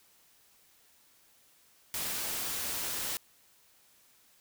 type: noise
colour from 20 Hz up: white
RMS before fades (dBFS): -35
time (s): 1.94-3.17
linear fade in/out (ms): 0
effects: white hiss -64 dBFS RMS until 4.4 s